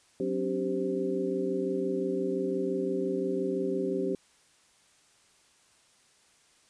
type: tone cluster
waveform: sine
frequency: 185.3 / 266.4 / 292.2 / 389.5 / 519 Hz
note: F#3 / C4 / D4 / G4 / C5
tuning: +3 / +31 / -9 / -11 / -14 cents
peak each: -36 / -34 / -37 / -30 / -36 dBFS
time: 0.2-4.15 s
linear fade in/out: 2 ms
effects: white hiss -63 dBFS RMS until 6.69 s + resampled to 22050 Hz